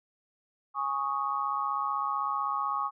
sine chord, Ab suspended fourth, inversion none, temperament equal, 830.6 / 1108.7 / 1244.5 Hz, Ab5 / Db6 / Eb6, 0 / 0 / 0 cents, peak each -35 / -30 / -33 dBFS, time 0.74-2.91 s, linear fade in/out 50 ms, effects none

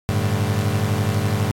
35% pulse chord, G suspended second, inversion none, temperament equal with one note detuned, 98 / 110 / 148.88 Hz, G2 / A2 / D3, 0 / 0 / +24 cents, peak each -20 / -20 / -25 dBFS, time 0.09-1.51 s, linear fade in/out 0 ms, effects AAC 64 kbps

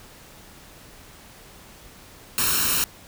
white noise with comb filter, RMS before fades -22 dBFS, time 2.38-2.84 s, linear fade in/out 0 ms, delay 0.73 ms, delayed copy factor +0.7, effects pink hiss -47 dBFS RMS until 3.07 s

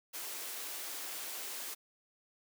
white high-pass noise, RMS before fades -42 dBFS, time 0.13-1.75 s, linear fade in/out 20 ms, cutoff 290 Hz, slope 24 dB/octave, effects none

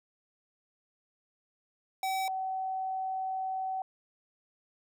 square / sine tone pair in turn, 764 / 758.7 Hz, G5 / F#5, -45 / +43 cents, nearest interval unison, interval 12 cents, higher first, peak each -30 / -31 dBFS, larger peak first, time 2.03-2.28 / 2.28-3.82 s, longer second, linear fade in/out 2 ms, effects none

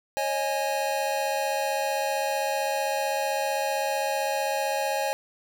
square chord, C# suspended second, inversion none, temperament equal with one note detuned, 546.7 / 622.3 / 830.6 Hz, C#5 / D#5 / G#5, -24 / 0 / 0 cents, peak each -30 / -32 / -29 dBFS, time 0.17-5.13 s, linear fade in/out 0 ms, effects none

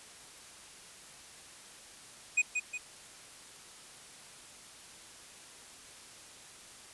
square tone with echo, 2489 Hz, D#7, in tune, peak -24 dBFS, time 2.37-2.42 s, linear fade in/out 10 ms, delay 180 ms, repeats 2, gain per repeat -6 dB, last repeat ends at 2.78 s, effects white hiss -52 dBFS RMS until 6.93 s + resampled to 24000 Hz

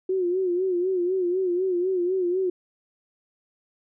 sine tone with vibrato, 364.3 Hz, F#4, 27 cents flat, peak -21 dBFS, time 0.09-2.5 s, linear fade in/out 5 ms, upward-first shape sine, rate 4 Hz, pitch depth 81 cents each way, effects none

